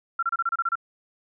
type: tone bursts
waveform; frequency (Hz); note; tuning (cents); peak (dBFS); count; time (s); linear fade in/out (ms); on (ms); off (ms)
sine; 1363; F6; -43; -21; 9; 0.19-0.755; 5; 37; 29
effects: none